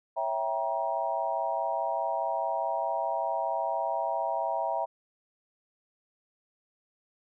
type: chord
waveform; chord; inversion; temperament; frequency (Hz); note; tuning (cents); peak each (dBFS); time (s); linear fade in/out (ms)
sine; C# diminished seventh; none; equal with one note detuned; 554.4 / 659.3 / 784 / 946.4; C#5 / E5 / G5 / Bb5; 0 / 0 / 0 / +26; -37 / -31 / -33 / -32; 0.16-4.86; 20
effects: none